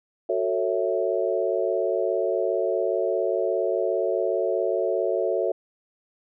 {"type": "chord", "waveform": "sine", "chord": "F# minor seventh", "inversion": "none", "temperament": "equal with one note detuned", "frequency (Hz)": [370, 447.2, 554.4, 659.3], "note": ["F#4", "A4", "C#5", "E5"], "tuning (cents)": [0, 28, 0, 0], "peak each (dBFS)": -27, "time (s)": [0.29, 5.52], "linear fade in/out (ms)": 5, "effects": []}